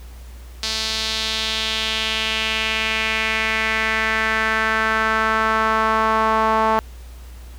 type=tone with band-pass filter sweep; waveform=sawtooth; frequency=220.4 Hz; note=A3; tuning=3 cents sharp; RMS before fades=-20 dBFS; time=0.63-6.79 s; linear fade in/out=0 ms; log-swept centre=4500 to 960 Hz; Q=2.6; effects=added 60 Hz sine -35 dBFS peak until 7.58 s + pink hiss -48 dBFS RMS until 7.58 s